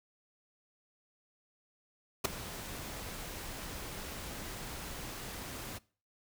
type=noise with ADSR envelope; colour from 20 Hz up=pink; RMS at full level=-26 dBFS; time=2.24-5.79 s; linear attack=13 ms; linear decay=7 ms; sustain=-17 dB; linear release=21 ms; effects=noise-tail reverb RT60 0.4 s tail -22 dB re dry